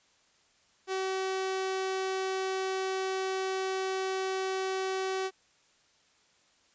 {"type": "tone", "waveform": "sawtooth", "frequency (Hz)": 380, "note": "F#4", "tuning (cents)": 46, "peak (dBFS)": -26, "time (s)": [0.87, 5.31], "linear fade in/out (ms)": 50, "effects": ["white hiss -66 dBFS RMS until 6.74 s", "resampled to 16000 Hz"]}